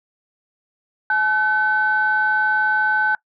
sine tone pair together, 854 / 1519.9 Hz, G#5 / F#6, +48 / +46 cents, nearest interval minor seventh, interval 998 cents, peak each -21 / -16 dBFS, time 1.1-3.15 s, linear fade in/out 2 ms, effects noise-tail reverb RT60 0.1 s tail -22 dB re dry + tanh soft clip ceiling -8 dBFS

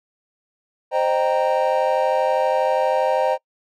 triangle chord, C minor seventh, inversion none, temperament equal with one note detuned, 523.3 / 615.8 / 784 / 932.3 Hz, C5 / Eb5 / G5 / Bb5, 0 / -18 / 0 / 0 cents, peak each -19 / -20 / -21 / -22 dBFS, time 0.91-3.38 s, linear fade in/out 50 ms, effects noise-tail reverb RT60 0.1 s tail -24 dB re dry

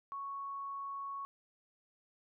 sine tone, 1108.7 Hz, C#6, in tune, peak -39 dBFS, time 0.12-1.25 s, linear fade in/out 0 ms, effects none

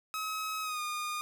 sawtooth tone with pitch glide, 1278 to 1219.6 Hz, D#6 to D#6, +46 to -35 cents, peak -30 dBFS, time 0.14-1.21 s, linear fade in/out 0 ms, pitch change -81 cents, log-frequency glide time 0.62-0.81 s, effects none

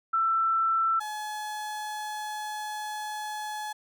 sine / 35% pulse tone pair in turn, 1334 / 849.6 Hz, E6 / G#5, +20 / +39 cents, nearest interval minor sixth, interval 781 cents, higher first, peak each -22 / -31 dBFS, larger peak first, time 0.13-1 / 1-3.73 s, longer second, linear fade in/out 10 ms, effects none

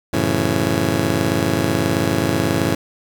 15% pulse chord, F# minor seventh, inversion none, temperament just, 92.5 / 111 / 138.75 / 166.5 Hz, F#2 / A2 / C#3 / E3, 0 / +16 / +2 / +18 cents, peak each -17 dBFS, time 0.13-2.75 s, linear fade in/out 5 ms, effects 7-bit

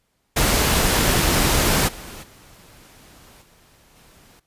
pink noise with level steps, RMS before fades -18 / -37 / -48 / -54 / -51 dBFS, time 0.36-4.4 s, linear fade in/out 10 ms, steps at 1.87 / 2.22 / 3.41 / 3.95 s, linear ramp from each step 20 ms, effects pink hiss -69 dBFS RMS until 4.46 s + resampled to 32000 Hz

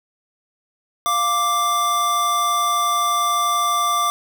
square tone pair together, 698.5 / 1174.7 Hz, F5 / D6, 0 / 0 cents, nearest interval major sixth, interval 900 cents, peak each -27 / -18 dBFS, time 1.06-4.1 s, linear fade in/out 0 ms, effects none

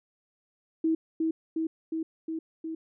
sine tone with echo, 322.4 Hz, E4, 38 cents flat, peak -22 dBFS, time 0.84-0.95 s, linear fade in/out 5 ms, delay 360 ms, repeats 5, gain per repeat -2 dB, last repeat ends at 2.75 s, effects none

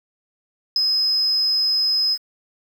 sine tone with ADSR envelope, 5080 Hz, D#8, 35 cents sharp, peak -11 dBFS, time 0.76-2.18 s, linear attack 3 ms, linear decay 5 ms, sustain -5 dB, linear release 54 ms, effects tanh soft clip ceiling -8 dBFS + 7-bit

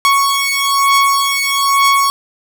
sawtooth beating tone pair, 1108.7 / 1109.8 Hz, C#6 / C#6, 0 / +2 cents, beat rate 1.1 Hz, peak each -10 dBFS, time 0.05-2.1 s, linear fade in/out 0 ms, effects none

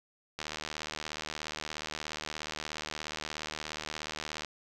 click train, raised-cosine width 0.2 ms, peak -19 dBFS, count 313, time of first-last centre 0.39-4.447 s, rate 76.9 Hz, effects none

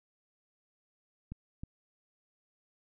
clicks, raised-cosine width 5 ms, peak -28 dBFS, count 2, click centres 1.32 / 1.635 s, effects none

